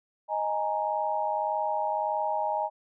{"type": "chord", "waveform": "sine", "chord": "D# suspended fourth", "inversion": "none", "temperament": "equal", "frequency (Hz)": [622.3, 830.6, 932.3], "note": ["D#5", "G#5", "A#5"], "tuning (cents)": [0, 0, 0], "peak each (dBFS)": [-31, -29, -31], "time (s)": [0.28, 2.7], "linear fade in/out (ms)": 50, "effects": []}